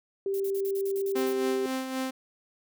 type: tone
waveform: sine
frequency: 392 Hz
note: G4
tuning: in tune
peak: -26 dBFS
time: 0.26-1.66 s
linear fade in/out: 2 ms
type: noise bursts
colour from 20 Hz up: violet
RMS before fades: -42 dBFS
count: 10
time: 0.34-1.326 s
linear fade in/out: 0 ms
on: 59 ms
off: 44 ms
type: tone with tremolo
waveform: sawtooth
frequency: 261.6 Hz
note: C4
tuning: in tune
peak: -24 dBFS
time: 1.15-2.11 s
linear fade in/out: 10 ms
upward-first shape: sine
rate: 3.8 Hz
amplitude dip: 50%
effects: none